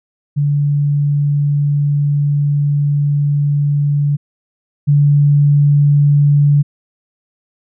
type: tone pair in turn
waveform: sine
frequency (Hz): 144.6 / 144.6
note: D3 / D3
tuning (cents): -27 / -27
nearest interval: unison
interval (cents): 0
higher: neither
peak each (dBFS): -11 / -7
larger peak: second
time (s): 0.36-4.17 / 4.87-6.63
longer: first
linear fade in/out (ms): 20
effects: none